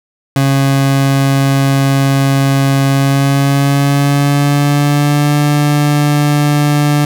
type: tone with pitch glide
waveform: 30% pulse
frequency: 137 to 146.83 Hz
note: C#3 to D3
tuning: -20 to 0 cents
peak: -6 dBFS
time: 0.36-7.05 s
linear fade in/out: 2 ms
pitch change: +120 cents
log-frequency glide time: 2.89-5.35 s
effects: none